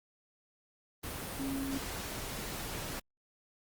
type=tone in noise; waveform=sine; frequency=272.1 Hz; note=C#4; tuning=32 cents flat; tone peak=-34 dBFS; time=1.39-1.78 s; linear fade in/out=10 ms; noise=pink; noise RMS=-40 dBFS; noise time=1.03-3 s; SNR=+3 dB; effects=Opus 32 kbps